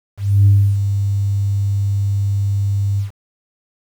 sine tone with ADSR envelope, 100 Hz, G2, 35 cents sharp, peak -5 dBFS, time 0.17-3.11 s, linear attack 290 ms, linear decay 300 ms, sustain -9 dB, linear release 120 ms, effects tanh soft clip ceiling -3 dBFS + 7-bit

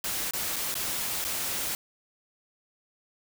white noise with dropouts, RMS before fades -31 dBFS, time 0.04-1.75 s, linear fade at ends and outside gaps 1 ms, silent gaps 0.309-0.335 / 0.56-0.564 / 0.742-0.753 / 1.242-1.249 s, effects none

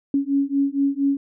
sine beating tone pair, 276.2 / 280.5 Hz, C#4 / C#4, -6 / +21 cents, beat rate 4.3 Hz, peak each -21 dBFS, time 0.14-1.17 s, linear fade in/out 2 ms, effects none

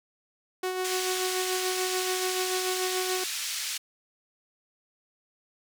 sawtooth tone with tremolo, 370 Hz, F#4, in tune, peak -23 dBFS, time 0.63-3.24 s, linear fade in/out 5 ms, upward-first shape sine, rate 6.9 Hz, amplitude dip 40%
white band-pass noise, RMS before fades -33 dBFS, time 0.84-3.78 s, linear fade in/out 10 ms, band 2100 to 7300 Hz, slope 12 dB/octave
effects none

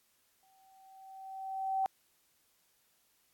sine tone with exponential growth, 769 Hz, G5, 33 cents flat, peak -27 dBFS, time 0.43-1.86 s, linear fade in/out 0 ms, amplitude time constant 310 ms, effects white hiss -72 dBFS RMS until 3.33 s + AAC 64 kbps

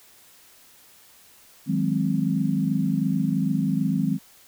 sine chord, Ab dominant seventh, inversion second, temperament equal with one note detuned, 158.56 / 185 / 207.7 / 261.6 Hz, Eb3 / Gb3 / Ab3 / C4, +33 / 0 / 0 / 0 cents, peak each -26 dBFS, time 1.66-4.19 s, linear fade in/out 50 ms, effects white hiss -53 dBFS RMS until 4.47 s

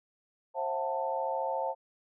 sine chord, F# half-diminished seventh, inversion second, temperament just, 532.8 / 666 / 740 / 888 Hz, C5 / E5 / F#5 / A5, +31 / +18 / 0 / +16 cents, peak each -34 / -37 / -38 / -33 dBFS, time 0.54-1.75 s, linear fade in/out 50 ms, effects none

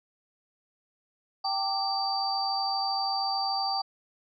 sine tone cluster, 784 / 897 / 1176 / 4644 Hz, G5 / A5 / D6 / D8, 0 / +33 / +2 / -20 cents, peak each -29 / -38 / -38 / -30 dBFS, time 1.44-3.82 s, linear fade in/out 10 ms, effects none

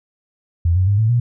sine tone with pitch steps, 85 / 92.69 / 101.08 / 110.23 / 120.21 Hz, F2 / F#2 / G#2 / A2 / B2, -46 / +4 / -46 / +4 / -46 cents, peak -12 dBFS, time 0.65-1.2 s, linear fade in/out 5 ms, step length 110 ms, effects none

